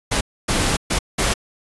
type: noise bursts at uneven times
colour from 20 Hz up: pink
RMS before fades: -19 dBFS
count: 4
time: 0.11-0.21 / 0.48-0.77 / 0.9-0.99 / 1.18-1.34 s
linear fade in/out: 10 ms
effects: resampled to 24000 Hz